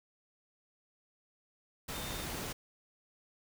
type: tone in noise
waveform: sine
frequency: 3629 Hz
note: A#7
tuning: 47 cents flat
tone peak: -48 dBFS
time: 1.94-2.25 s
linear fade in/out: 10 ms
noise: pink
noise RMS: -40 dBFS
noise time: 1.88-2.53 s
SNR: -11 dB
effects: none